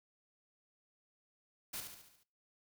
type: noise with echo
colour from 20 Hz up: white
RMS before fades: -42 dBFS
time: 1.73-1.81 s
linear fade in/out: 10 ms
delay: 71 ms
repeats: 6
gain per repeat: -5 dB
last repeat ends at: 2.236 s
effects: noise-tail reverb RT60 0.4 s tail -21 dB re dry